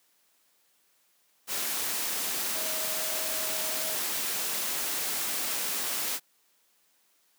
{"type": "tone in noise", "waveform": "sine", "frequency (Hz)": 633, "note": "D#5", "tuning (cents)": 30, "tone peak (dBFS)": -41, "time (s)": [2.53, 3.99], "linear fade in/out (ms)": 50, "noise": "white", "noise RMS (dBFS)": -31, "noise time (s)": [1.47, 6.2], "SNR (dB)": -13, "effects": ["white hiss -68 dBFS RMS until 7.38 s", "high-pass 200 Hz 12 dB/octave"]}